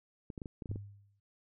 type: clicks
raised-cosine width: 3 ms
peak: -29 dBFS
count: 8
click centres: 0.302 / 0.378 / 0.418 / 0.458 / 0.622 / 0.658 / 0.714 / 0.759 s
type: tone with exponential decay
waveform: sine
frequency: 100.8 Hz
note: G2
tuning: 49 cents sharp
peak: -34 dBFS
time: 0.69-1.2 s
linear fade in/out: 5 ms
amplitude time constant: 110 ms
effects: none